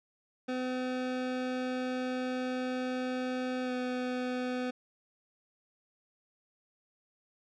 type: tone with pitch glide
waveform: 25% pulse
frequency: 254.3 to 251.2 Hz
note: C4 to B3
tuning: -49 to +30 cents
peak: -28 dBFS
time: 0.48-4.71 s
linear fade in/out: 10 ms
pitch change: -21 cents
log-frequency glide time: 3.63-3.72 s
effects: low-pass 4000 Hz 12 dB/octave